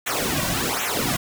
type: noise with flanger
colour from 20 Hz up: pink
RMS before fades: -24 dBFS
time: 0.06-1.17 s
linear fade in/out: 10 ms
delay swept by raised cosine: 0.2 to 2.4 ms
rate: 1.3 Hz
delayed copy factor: -0.95
effects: none

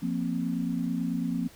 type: chord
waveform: sine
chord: F suspended fourth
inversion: none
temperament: just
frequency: 174.61 / 232.8 / 261.9 Hz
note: F3 / Bb3 / C4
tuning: 0 / -2 / +2 cents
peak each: -31 dBFS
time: 0.02-1.48 s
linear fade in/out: 10 ms
effects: pink hiss -53 dBFS RMS until 1.55 s

